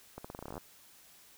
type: accelerating click train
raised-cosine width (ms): 1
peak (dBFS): -28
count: 14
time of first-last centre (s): 0.18-0.579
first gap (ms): 65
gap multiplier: 0.86
effects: white hiss -59 dBFS RMS until 1.37 s